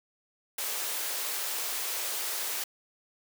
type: high-pass noise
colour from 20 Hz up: white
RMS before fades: -33 dBFS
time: 0.58-2.64 s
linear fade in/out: 5 ms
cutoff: 370 Hz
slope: 24 dB/octave
effects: none